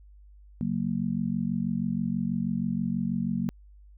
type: chord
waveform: sine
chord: F# major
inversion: second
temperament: just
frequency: 138.75 / 185 / 231.2 Hz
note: C#3 / F#3 / A#3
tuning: +2 / 0 / -14 cents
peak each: -34 / -29 / -29 dBFS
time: 0.61-3.49 s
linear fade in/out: 0 ms
effects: added 50 Hz sine -49 dBFS peak until 3.97 s